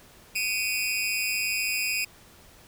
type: tone with amplitude modulation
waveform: sawtooth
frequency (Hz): 2489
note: D#7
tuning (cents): 0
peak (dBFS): -18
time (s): 0.35-2.05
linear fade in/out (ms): 10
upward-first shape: sine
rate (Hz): 213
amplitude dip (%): 95
effects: pink hiss -53 dBFS RMS until 2.67 s